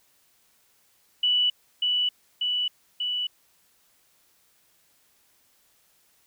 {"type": "tone with echo", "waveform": "sine", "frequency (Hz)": 2960, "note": "F#7", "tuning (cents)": 0, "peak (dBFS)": -19, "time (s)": [1.23, 1.5], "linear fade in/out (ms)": 5, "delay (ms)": 590, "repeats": 3, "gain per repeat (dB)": -2, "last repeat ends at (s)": 3.27, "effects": ["white hiss -64 dBFS RMS until 6.26 s"]}